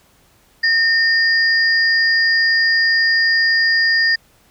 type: tone pair together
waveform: sine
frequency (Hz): 1823 / 4859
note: A#6 / D#8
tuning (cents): -39 / -42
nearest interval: octave + perfect fourth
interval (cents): 1697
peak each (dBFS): -13 / -18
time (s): 0.63-4.16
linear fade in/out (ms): 10
effects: pink hiss -54 dBFS RMS until 4.5 s